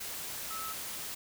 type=tone in noise; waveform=sine; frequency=1300 Hz; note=E6; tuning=24 cents flat; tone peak=-39 dBFS; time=0.5-0.73 s; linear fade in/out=10 ms; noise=white; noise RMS=-40 dBFS; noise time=0-1.15 s; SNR=-2 dB; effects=none